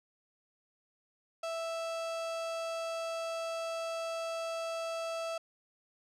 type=tone; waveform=35% pulse; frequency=659.3 Hz; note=E5; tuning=in tune; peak=-33 dBFS; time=1.43-5.38 s; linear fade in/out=5 ms; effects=low-pass 8000 Hz 12 dB/octave